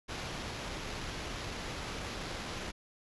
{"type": "noise with sample-and-hold", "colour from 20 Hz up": "pink", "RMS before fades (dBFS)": -40, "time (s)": [0.08, 2.72], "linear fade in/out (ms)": 20, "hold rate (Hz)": 8820, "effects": ["resampled to 24000 Hz"]}